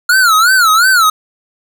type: tone with vibrato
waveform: square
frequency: 1396.9 Hz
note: F6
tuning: in tune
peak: -7 dBFS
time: 0.09-1.1 s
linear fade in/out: 5 ms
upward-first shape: sine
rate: 2.8 Hz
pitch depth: 180 cents each way
effects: 8-bit